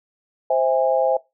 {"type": "chord", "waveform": "sine", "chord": "C augmented", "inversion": "none", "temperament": "just", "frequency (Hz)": [523.3, 654.1, 817.6], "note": ["C5", "E5", "G#5"], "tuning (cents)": [0, -14, -27], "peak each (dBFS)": [-19, -20, -22], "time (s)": [0.5, 1.17], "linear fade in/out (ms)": 5, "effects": ["noise-tail reverb RT60 0.2 s tail -20 dB re dry"]}